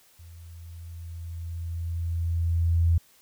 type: tone with level ramp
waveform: sine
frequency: 84 Hz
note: E2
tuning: 33 cents sharp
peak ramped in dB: -44 to -17 dBFS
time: 0.19-2.98 s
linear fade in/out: 5 ms
effects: white hiss -59 dBFS RMS until 3.21 s